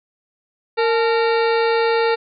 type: harmonic tone with a mistuned harmonic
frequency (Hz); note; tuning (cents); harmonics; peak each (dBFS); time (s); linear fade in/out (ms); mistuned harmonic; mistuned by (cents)
460.4; A#4; -22; 1 / 2 / 3 / 4 / 5 / 6 / 8 / 9 / 10; -16 / -22 / -26 / -28 / -30 / -32 / -34 / -35 / -36; 0.77-2.16; 20; 2; -99
effects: none